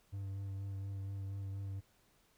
triangle tone with vibrato, 98 Hz, G2, in tune, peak -37 dBFS, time 0.12-1.81 s, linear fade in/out 20 ms, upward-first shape sine, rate 4.2 Hz, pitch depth 17 cents each way, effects pink hiss -71 dBFS RMS until 2.37 s

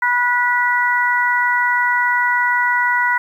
harmonic tone, 488.6 Hz, B4, 19 cents flat, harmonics 2 / 3 / 4, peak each -18 / -18 / -18 dBFS, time 0.02-3.18 s, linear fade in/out 5 ms, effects 8-bit

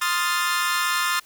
sawtooth chord, F dominant seventh, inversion second, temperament equal, 1046.5 / 1244.5 / 1396.9 / 1760 Hz, C6 / Eb6 / F6 / A6, 0 / 0 / 0 / 0 cents, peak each -23 dBFS, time 0.01-1.2 s, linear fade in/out 10 ms, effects white hiss -53 dBFS RMS until 1.25 s

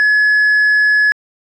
sine tone, 1700 Hz, G#6, 40 cents sharp, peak -6 dBFS, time 0-1.12 s, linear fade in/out 0 ms, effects tanh soft clip ceiling -8 dBFS

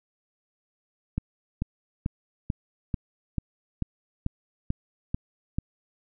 click train, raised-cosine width 5 ms, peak -14 dBFS, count 11, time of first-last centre 1.18-5.585 s, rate 2.27 Hz, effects none

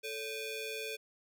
sawtooth ring-modulated tone, 1000 Hz, B5, 21 cents sharp, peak -31 dBFS, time 0.03-0.97 s, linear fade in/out 20 ms, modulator 1440 Hz, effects none

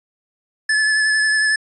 square tone with vibrato, 1728 Hz, A6, 32 cents flat, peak -15 dBFS, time 0.69-1.56 s, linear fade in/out 5 ms, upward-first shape sine, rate 11 Hz, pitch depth 20 cents each way, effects resampled to 24000 Hz

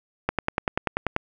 click train, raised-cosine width 0.5 ms, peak -7 dBFS, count 10, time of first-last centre 0.29-1.164 s, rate 10.3 Hz, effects none

